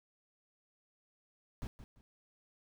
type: noise with echo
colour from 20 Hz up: brown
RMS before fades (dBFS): -40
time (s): 1.62-1.67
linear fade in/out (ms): 0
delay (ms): 170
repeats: 2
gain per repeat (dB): -11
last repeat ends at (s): 2.01
effects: none